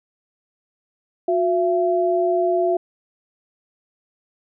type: tone pair together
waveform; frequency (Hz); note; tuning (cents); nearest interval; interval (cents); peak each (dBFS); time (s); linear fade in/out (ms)
sine; 361.9 / 674.5; F#4 / E5; -38 / +40; major seventh; 1078; -19; 1.28-2.77; 5
effects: none